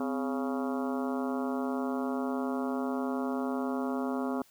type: harmonic tone with a mistuned harmonic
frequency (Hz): 138.59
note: C#3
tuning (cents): 0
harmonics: 2 / 3 / 4 / 5 / 6 / 7 / 8 / 9 / 10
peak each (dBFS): -31 / -38 / -40 / -40 / -43 / -45 / -43 / -46 / -47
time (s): 0-4.42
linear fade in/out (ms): 2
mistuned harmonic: 2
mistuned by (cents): -120
effects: white hiss -62 dBFS RMS until 4.5 s